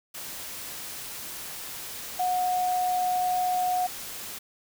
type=tone in noise; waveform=sine; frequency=729 Hz; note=F#5; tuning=26 cents flat; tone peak=-23 dBFS; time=2.19-3.87 s; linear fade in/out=10 ms; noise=white; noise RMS=-38 dBFS; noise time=0.14-4.39 s; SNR=+12 dB; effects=none